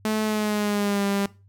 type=tone with pitch glide; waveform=sawtooth; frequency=216.3 to 199.5 Hz; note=A3 to G3; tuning=-29 to +31 cents; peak=-18 dBFS; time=0.05-1.26 s; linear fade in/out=2 ms; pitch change=-140 cents; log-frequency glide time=0.23-1.05 s; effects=noise-tail reverb RT60 0.3 s tail -20 dB re dry + added 98 Hz sine -51 dBFS peak until 1.48 s